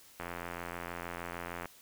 click train, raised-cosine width 0.5 ms, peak -24 dBFS, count 127, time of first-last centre 0.2-1.657 s, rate 86.5 Hz, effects white hiss -58 dBFS RMS until 1.81 s

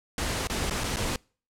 pink noise with dropouts, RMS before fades -29 dBFS, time 0.18-1.16 s, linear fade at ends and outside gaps 2 ms, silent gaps 0.472-0.498 / 0.698-0.708 / 0.837-0.84 / 0.961-0.968 s, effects noise-tail reverb RT60 0.4 s tail -26 dB re dry + low-pass 10000 Hz 12 dB/octave

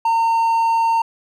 triangle tone, 913 Hz, A#5, 36 cents flat, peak -12 dBFS, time 0.05-1.02 s, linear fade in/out 5 ms, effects none

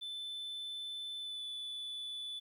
sine tone with pitch glide, 3520 to 3474 Hz, A7 to A7, 0 to -23 cents, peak -37 dBFS, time 0.01-2.4 s, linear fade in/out 20 ms, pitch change -23 cents, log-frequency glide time 1.19-1.44 s, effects tanh soft clip ceiling -39 dBFS + 12-bit

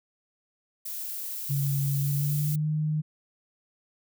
violet noise, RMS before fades -35 dBFS, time 0.85-2.56 s, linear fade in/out 10 ms
sine tone with pitch glide, 140 to 153.56 Hz, C#3 to D#3, +18 to -22 cents, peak -24 dBFS, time 1.49-3.02 s, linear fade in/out 20 ms, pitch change +160 cents, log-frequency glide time 2.01-2.67 s
effects none

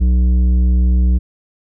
sine tone with tanh clipping, 61.74 Hz, B1, in tune, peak -11 dBFS, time 0-1.19 s, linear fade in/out 20 ms, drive 9 dB, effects none

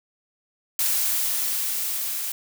blue noise with level ramp, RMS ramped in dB -22 to -29 dBFS, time 0.79-2.32 s, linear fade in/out 2 ms, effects none

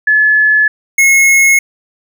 sine / square tone pair in turn, 1717 / 2172 Hz, A6 / C#7, -43 / -36 cents, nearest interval major third, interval 407 cents, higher second, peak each -6 dBFS, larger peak neither, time 0.07-0.68 / 0.98-1.59 s, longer neither, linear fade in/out 5 ms, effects none

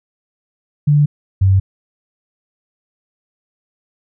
sine tone pair in turn, 146.83 / 95.95 Hz, D3 / G2, 0 / -37 cents, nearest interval perfect fifth, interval 737 cents, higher first, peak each -8 dBFS, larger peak neither, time 0.87-1.06 / 1.41-1.6 s, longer neither, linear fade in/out 10 ms, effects none

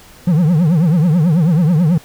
triangle tone with vibrato, 164.81 Hz, E3, in tune, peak -7 dBFS, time 0.27-1.98 s, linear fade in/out 5 ms, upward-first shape triangle, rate 9.2 Hz, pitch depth 240 cents each way, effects pink hiss -42 dBFS RMS until 2.04 s

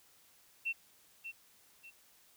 sine tone with echo, 2700 Hz, E7, 41 cents sharp, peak -32 dBFS, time 0.65-0.73 s, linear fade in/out 20 ms, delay 590 ms, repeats 2, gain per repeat -9 dB, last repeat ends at 1.91 s, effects white hiss -65 dBFS RMS until 2.36 s

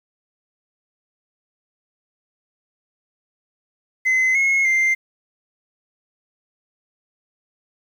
sine tone with pitch steps, 2047 / 2169 / 2092 Hz, C7 / C#7 / C7, -38 / -38 / -1 cents, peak -12 dBFS, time 4.05-4.95 s, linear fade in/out 20 ms, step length 300 ms, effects tanh soft clip ceiling -14 dBFS + 8-bit

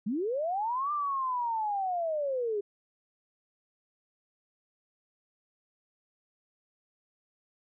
sine linear two-way sweep, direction up then down, 187.5 to 1199 to 395.8 Hz, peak -28 dBFS, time 0.06-2.61 s, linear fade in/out 10 ms, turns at 0.92 s, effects none

